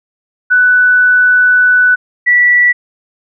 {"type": "tone pair in turn", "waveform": "sine", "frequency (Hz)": [1490, 1953.3], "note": ["F#6", "B6"], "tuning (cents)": [12, -20], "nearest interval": "perfect fourth", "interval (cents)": 468, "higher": "second", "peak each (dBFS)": -5, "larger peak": "neither", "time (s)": [[0.5, 1.96], [2.26, 2.73]], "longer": "first", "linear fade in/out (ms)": 20, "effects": []}